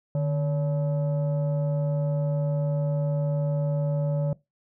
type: tone pair together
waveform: sine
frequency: 150 / 568.6 Hz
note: D3 / C#5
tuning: +37 / +44 cents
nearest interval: octave + major seventh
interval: 2307 cents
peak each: -21 / -28 dBFS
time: 0.15-4.33 s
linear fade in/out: 2 ms
effects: noise-tail reverb RT60 0.2 s tail -22 dB re dry + tanh soft clip ceiling -20 dBFS